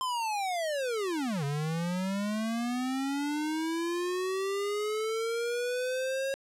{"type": "linear two-way sweep", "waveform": "square", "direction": "down then up", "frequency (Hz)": [1046.5, 138.59, 546], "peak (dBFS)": -30, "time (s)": [0.01, 6.34], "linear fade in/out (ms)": 0, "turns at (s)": 1.44, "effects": ["low-pass 11000 Hz 12 dB/octave"]}